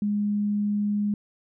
sine tone, 206.5 Hz, G#3, 10 cents flat, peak -22 dBFS, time 0.02-1.14 s, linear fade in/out 2 ms, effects none

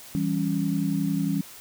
sine chord, C# diminished, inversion first, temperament equal, 164.81 / 196 / 277.2 Hz, E3 / G3 / C#4, 0 / 0 / 0 cents, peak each -27 dBFS, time 0.15-1.41 s, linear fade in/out 0 ms, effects white hiss -45 dBFS RMS until 1.6 s

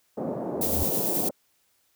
white band-pass noise, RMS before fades -31 dBFS, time 0.17-1.31 s, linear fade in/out 10 ms, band 150 to 640 Hz, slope 24 dB/octave
sine tone with exponential growth, 82.2 Hz, E2, 4 cents flat, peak -23 dBFS, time 0.49-0.83 s, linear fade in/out 0 ms, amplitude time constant 73 ms
violet noise with tremolo, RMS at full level -26 dBFS, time 0.61-1.29 s, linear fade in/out 5 ms, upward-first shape sine, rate 9.3 Hz, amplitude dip 30%
effects white hiss -68 dBFS RMS until 1.95 s

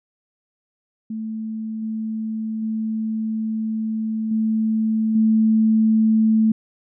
sine tone with level steps, 220 Hz, A3, in tune, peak -25 / -23 / -21 / -17 / -13 dBFS, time 1.1-6.52 s, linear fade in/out 5 ms, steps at 1.82 / 2.62 / 4.31 / 5.15 s, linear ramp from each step 5 ms, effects none

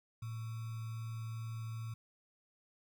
sine tone with sample-and-hold, 112.8 Hz, A2, 44 cents sharp, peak -39 dBFS, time 0.22-1.94 s, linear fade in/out 5 ms, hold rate 1225 Hz, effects none

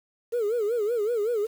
sine tone with vibrato, 445.7 Hz, A4, 22 cents sharp, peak -21 dBFS, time 0.32-1.47 s, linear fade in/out 20 ms, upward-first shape sine, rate 5.3 Hz, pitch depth 160 cents each way, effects tanh soft clip ceiling -21 dBFS + 8-bit

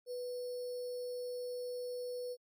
sine tone with sample-and-hold, 493.9 Hz, B4, in tune, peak -38 dBFS, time 0.06-2.37 s, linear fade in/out 50 ms, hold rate 4900 Hz, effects AAC 64 kbps

